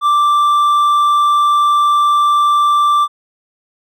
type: tone with hard clipping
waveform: triangle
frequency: 1174.7 Hz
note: D6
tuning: in tune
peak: -10 dBFS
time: 0.01-3.08 s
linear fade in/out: 50 ms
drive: 7 dB
effects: none